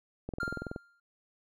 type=click train; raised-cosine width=2 ms; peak=-23 dBFS; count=11; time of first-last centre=0.29-0.762 s; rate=21.2 Hz
type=tone with exponential decay; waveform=triangle; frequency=1396.9 Hz; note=F6; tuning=in tune; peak=-28 dBFS; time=0.4-1 s; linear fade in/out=5 ms; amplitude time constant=130 ms
effects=none